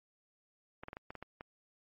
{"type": "clicks", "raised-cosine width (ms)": 0.5, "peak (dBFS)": -29, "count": 8, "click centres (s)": [0.835, 0.884, 0.931, 0.969, 1.105, 1.153, 1.226, 1.409], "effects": ["MP3 32 kbps"]}